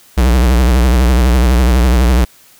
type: tone with vibrato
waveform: square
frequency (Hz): 61.74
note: B1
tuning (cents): 0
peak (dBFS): -8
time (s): 0.17-2.25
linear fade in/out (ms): 10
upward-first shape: triangle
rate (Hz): 12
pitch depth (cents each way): 160
effects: white hiss -45 dBFS RMS until 2.59 s